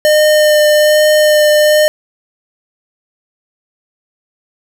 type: tone with vibrato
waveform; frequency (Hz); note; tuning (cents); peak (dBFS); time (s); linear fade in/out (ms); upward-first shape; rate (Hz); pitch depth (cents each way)
square; 606; D#5; -46; -7; 0.05-1.88; 0; sine; 1.2; 11
effects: none